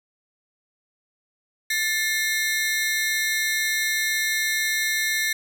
sawtooth ring-modulated tone, 1949 Hz, B6, 23 cents flat, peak -15 dBFS, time 1.7-5.33 s, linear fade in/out 5 ms, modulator 188 Hz, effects none

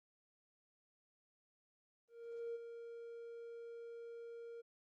triangle tone with ADSR envelope, 466.2 Hz, A#4, in tune, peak -37 dBFS, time 2.08-4.62 s, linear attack 470 ms, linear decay 21 ms, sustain -9 dB, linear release 19 ms, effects tanh soft clip ceiling -37 dBFS + Opus 32 kbps

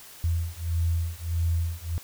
sine beating tone pair, 82.9 / 84.5 Hz, E2 / E2, +10 / +43 cents, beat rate 1.6 Hz, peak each -27 dBFS, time 0.24-1.98 s, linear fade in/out 0 ms, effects white hiss -47 dBFS RMS until 2.03 s

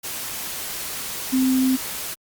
sine tone in noise, 260 Hz, C4, 11 cents flat, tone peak -16 dBFS, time 1.32-1.77 s, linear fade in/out 20 ms, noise white, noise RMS -30 dBFS, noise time 0.03-2.15 s, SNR +11 dB, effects Opus 48 kbps

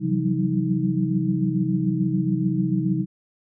sine tone cluster, 134.1 / 169 / 184.4 / 191.3 / 315.3 Hz, C3 / E3 / F#3 / G3 / D#4, +43 / +43 / -6 / -42 / +23 cents, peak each -26 dBFS, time 0-3.06 s, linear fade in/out 50 ms, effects none

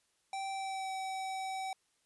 square tone with pitch glide, 778 to 764.6 Hz, G5 to G5, -13 to -43 cents, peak -37 dBFS, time 0.33-1.73 s, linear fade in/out 2 ms, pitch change -30 cents, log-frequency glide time 0.51-0.91 s, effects white hiss -75 dBFS RMS until 2.05 s + resampled to 24000 Hz

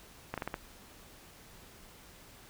slowing click train, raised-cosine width 0.5 ms, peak -20 dBFS, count 5, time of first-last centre 0.34-0.541 s, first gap 37 ms, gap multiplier 1.21, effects pink hiss -55 dBFS RMS until 2.49 s

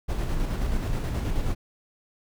brown noise with tremolo, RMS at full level -25 dBFS, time 0.08-1.55 s, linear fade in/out 20 ms, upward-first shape square, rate 9.4 Hz, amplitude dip 30%, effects none

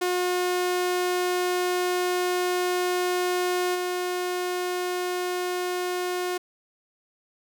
sawtooth tone with level steps, 360 Hz, F#4, 47 cents flat, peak -19 / -22 dBFS, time 0.01-6.38 s, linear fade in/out 10 ms, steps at 3.74 s, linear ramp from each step 20 ms, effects none

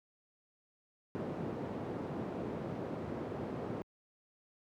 white band-pass noise, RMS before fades -40 dBFS, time 1.15-3.82 s, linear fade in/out 0 ms, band 100 to 430 Hz, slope 12 dB/octave, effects high-pass 60 Hz 12 dB/octave

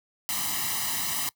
white noise with comb filter, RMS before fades -29 dBFS, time 0.29-1.29 s, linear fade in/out 0 ms, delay 1 ms, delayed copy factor +1, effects noise-tail reverb RT60 0.1 s tail -22 dB re dry + high-pass 100 Hz 12 dB/octave

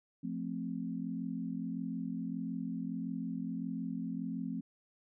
sine chord, F major, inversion none, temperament equal, 174.61 / 220 / 261.6 Hz, F3 / A3 / C4, 0 / 0 / 0 cents, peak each -40 / -40 / -39 dBFS, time 0.23-4.61 s, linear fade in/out 10 ms, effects none

